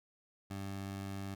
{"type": "tone", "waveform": "20% pulse", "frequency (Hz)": 98, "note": "G2", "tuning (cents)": 0, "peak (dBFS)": -35, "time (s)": [0.5, 1.35], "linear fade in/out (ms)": 10, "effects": []}